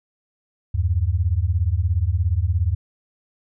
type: beating tone pair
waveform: sine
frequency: 79 / 96 Hz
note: D#2 / G2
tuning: +27 / -36 cents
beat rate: 17 Hz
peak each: -20 dBFS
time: 0.74-2.75 s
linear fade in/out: 10 ms
effects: none